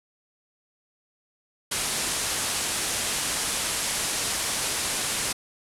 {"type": "low-pass noise", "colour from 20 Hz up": "white", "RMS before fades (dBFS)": -28, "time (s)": [1.71, 5.33], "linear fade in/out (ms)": 10, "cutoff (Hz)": 11000, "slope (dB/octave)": 48, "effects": []}